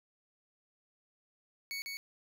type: tone with echo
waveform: 25% pulse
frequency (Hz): 2226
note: C#7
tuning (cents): +7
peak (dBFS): -33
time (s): 1.71-1.82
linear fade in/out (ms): 0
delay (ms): 150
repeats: 1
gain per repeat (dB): -2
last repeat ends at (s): 1.97
effects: none